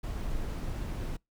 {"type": "noise", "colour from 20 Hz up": "brown", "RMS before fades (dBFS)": -34, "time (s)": [0.03, 1.17], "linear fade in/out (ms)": 10, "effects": ["noise-tail reverb RT60 0.2 s tail -26 dB re dry"]}